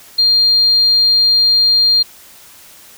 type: tone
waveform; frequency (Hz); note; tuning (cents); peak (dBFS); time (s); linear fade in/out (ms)
sine; 4200; C8; +6; -8; 0.18-2.03; 10
effects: white hiss -41 dBFS RMS until 2.97 s